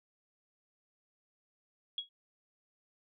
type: tone with exponential decay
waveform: sine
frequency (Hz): 3322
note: G#7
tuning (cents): 0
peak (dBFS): -30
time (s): 1.98-2.09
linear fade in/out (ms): 2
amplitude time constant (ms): 23
effects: none